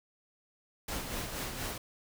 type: noise with tremolo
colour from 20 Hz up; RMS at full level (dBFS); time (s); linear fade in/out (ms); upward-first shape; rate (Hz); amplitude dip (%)
pink; -36; 0.88-1.78; 5; sine; 4.2; 45
effects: none